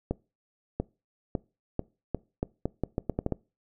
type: accelerating click train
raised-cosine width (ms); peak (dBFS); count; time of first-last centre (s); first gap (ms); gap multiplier
2; -14; 13; 0.11-3.323; 690; 0.8
effects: noise-tail reverb RT60 0.3 s tail -23 dB re dry